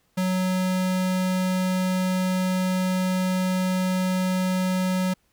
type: tone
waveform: square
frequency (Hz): 185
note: F#3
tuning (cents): 0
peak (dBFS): -22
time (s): 0.17-5.14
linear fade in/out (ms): 10
effects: pink hiss -67 dBFS RMS until 5.32 s